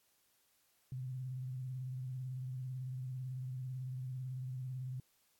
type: tone with vibrato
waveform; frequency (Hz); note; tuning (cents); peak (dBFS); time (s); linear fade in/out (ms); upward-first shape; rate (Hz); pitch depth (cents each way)
sine; 128.7; C3; -28; -39; 0.92-5; 2; triangle; 18; 62
effects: white hiss -74 dBFS RMS until 5.39 s + AAC 64 kbps